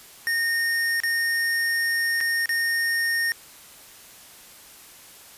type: tone with dropouts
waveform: square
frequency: 1841 Hz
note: A#6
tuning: 22 cents flat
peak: -22 dBFS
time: 0.27-3.32 s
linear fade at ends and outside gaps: 0 ms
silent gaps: 1.002-1.035 / 2.205-2.21 / 2.458-2.492 s
effects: white hiss -47 dBFS RMS until 5.37 s + resampled to 32000 Hz